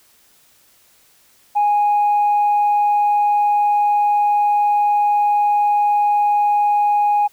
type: tone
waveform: sine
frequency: 827 Hz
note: G#5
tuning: 8 cents flat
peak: -11 dBFS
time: 1.55-7.28 s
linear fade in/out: 20 ms
effects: tanh soft clip ceiling -10 dBFS + white hiss -54 dBFS RMS until 7.32 s